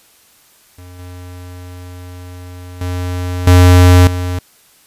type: tone with level steps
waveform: square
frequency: 90 Hz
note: F#2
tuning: 47 cents flat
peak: -34 / -30 / -18 / -4 / -17 dBFS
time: 0.78-4.39 s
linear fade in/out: 5 ms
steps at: 0.99 / 2.81 / 3.47 / 4.07 s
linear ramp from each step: 2 ms
effects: white hiss -49 dBFS RMS until 4.86 s + resampled to 32000 Hz